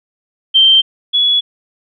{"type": "tone pair in turn", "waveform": "sine", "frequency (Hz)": [3136, 3388], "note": ["G7", "G#7"], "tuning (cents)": [0, 34], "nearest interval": "minor second", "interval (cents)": 134, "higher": "second", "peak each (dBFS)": [-5, -9], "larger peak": "first", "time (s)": [[0.54, 0.82], [1.13, 1.41]], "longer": "neither", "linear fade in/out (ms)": 20, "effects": []}